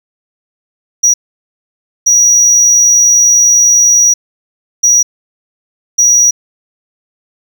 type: tone bursts at uneven times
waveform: triangle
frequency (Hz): 5790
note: F#8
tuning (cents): -38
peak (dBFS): -3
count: 4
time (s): 1.03-1.14 / 2.06-4.14 / 4.83-5.03 / 5.98-6.31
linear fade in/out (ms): 10
effects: none